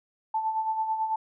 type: tone with tremolo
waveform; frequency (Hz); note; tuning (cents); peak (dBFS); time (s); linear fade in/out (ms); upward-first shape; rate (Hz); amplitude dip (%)
sine; 880; A5; 0; -23; 0.34-1.16; 5; sine; 9.1; 55
effects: none